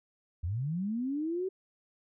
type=linear sweep; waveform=sine; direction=up; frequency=76.3 to 385.7 Hz; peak=-30 dBFS; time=0.43-1.49 s; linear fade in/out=10 ms; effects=none